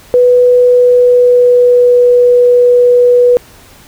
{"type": "tone with pitch glide", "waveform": "sine", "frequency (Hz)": [493.9, 489.6], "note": ["B4", "B4"], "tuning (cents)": [0, -15], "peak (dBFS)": -3, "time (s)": [0.14, 3.37], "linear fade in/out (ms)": 0, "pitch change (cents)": -15, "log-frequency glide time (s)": [0.58, 2.04], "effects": ["pink hiss -39 dBFS RMS until 3.87 s"]}